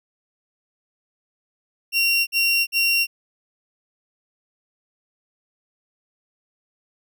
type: tone bursts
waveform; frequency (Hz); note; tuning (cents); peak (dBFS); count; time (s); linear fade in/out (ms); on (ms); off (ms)
30% pulse; 2749; F7; -28; -14; 3; 1.92-3.07; 50; 350; 50
effects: none